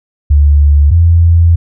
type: tone pair in turn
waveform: sine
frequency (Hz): 72.6 / 84.3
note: D2 / E2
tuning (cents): -19 / +39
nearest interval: minor third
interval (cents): 258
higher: second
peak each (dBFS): -3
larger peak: neither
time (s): 0.3-0.91 / 0.91-1.56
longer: second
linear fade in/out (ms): 10
effects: none